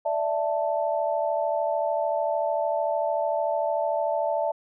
sine chord, D suspended second, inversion none, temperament just, 587.3 / 660.7 / 881 Hz, D5 / E5 / A5, 0 / +4 / +2 cents, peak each -27 / -26 / -29 dBFS, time 0.05-4.52 s, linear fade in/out 10 ms, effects none

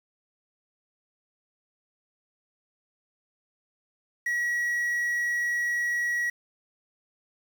triangle tone with quantisation, 1918 Hz, A#6, 49 cents sharp, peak -23 dBFS, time 4.26-6.3 s, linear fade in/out 5 ms, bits 8, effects none

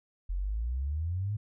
sine exponential sweep, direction up, 42.76 to 108.7 Hz, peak -29 dBFS, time 0.29-1.37 s, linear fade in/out 10 ms, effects none

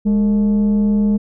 sine tone with frequency modulation, 207.7 Hz, G#3, in tune, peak -10 dBFS, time 0.05-1.18 s, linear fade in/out 20 ms, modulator 246 Hz, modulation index 0.31, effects tanh soft clip ceiling -10 dBFS

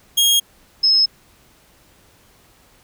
sawtooth / sine tone pair in turn, 3261 / 5177 Hz, G#7 / E8, -32 / -32 cents, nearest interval minor sixth, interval 800 cents, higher second, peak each -9 / -11 dBFS, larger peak first, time 0.17-0.4 / 0.83-1.06 s, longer neither, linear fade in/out 10 ms, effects pink hiss -53 dBFS RMS until 2.83 s

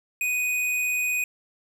sine tone with hard clipping, 2489 Hz, D#7, in tune, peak -24 dBFS, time 0.21-1.24 s, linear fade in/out 2 ms, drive 16 dB, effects none

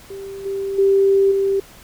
sine tone with level steps, 392 Hz, G4, in tune, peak -29 / -21 / -11 / -15 dBFS, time 0.1-1.6 s, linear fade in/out 5 ms, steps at 0.45 / 0.78 / 1.31 s, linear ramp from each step 10 ms, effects pink hiss -44 dBFS RMS until 1.83 s

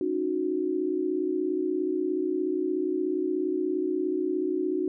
sine tone cluster, 276.4 / 309.7 / 366.6 Hz, C#4 / D#4 / F#4, -5 / -8 / -16 cents, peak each -34 / -29 / -27 dBFS, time 0.01-4.88 s, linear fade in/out 2 ms, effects none

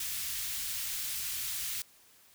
white band-stop noise, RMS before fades -36 dBFS, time 0-1.82 s, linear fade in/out 2 ms, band 100 to 2000 Hz, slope 12 dB/octave, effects white hiss -61 dBFS RMS until 2.34 s

